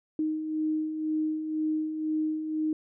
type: beating tone pair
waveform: sine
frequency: 309.3 / 311.3 Hz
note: D#4 / D#4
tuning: -10 / +1 cents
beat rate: 2 Hz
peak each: -36 / -27 dBFS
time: 0.19-2.73 s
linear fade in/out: 2 ms
effects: none